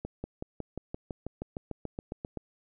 accelerating click train, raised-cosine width 2 ms, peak -22 dBFS, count 16, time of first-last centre 0.05-2.373 s, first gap 190 ms, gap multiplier 0.97, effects none

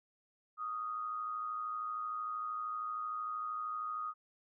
sine tone with amplitude modulation, 1244.5 Hz, D#6, in tune, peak -34 dBFS, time 0.57-4.14 s, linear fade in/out 50 ms, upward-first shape sine, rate 113 Hz, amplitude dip 50%, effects none

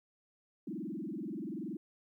sine tone with frequency modulation, 263.2 Hz, C4, 10 cents sharp, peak -37 dBFS, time 0.67-1.77 s, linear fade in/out 5 ms, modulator 21 Hz, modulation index 3.7, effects 13-bit

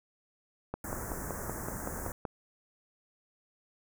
click train, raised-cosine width 1 ms, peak -20 dBFS, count 9, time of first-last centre 0.74-2.252 s, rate 5.29 Hz
pink band-stop noise, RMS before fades -39 dBFS, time 0.84-2.12 s, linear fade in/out 2 ms, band 1800 to 6300 Hz, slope 48 dB/octave
effects none

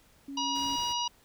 sine tone, 277.2 Hz, C#4, in tune, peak -37 dBFS, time 0.28-0.76 s, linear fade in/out 5 ms
harmonic tone, 960 Hz, B5, 49 cents flat, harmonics 1 / 3 / 4 / 5 / 6, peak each -32 / -33 / -40 / -39 / -38 dBFS, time 0.37-1.08 s, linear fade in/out 5 ms
pink noise, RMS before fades -47 dBFS, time 0.55-0.93 s, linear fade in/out 5 ms
effects pink hiss -62 dBFS RMS until 1.24 s

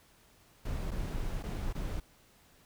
brown noise with dropouts, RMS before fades -35 dBFS, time 0.65-2 s, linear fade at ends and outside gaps 5 ms, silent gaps 0.908-0.915 / 1.427-1.436 / 1.728-1.75 s, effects pink hiss -63 dBFS RMS until 2.65 s

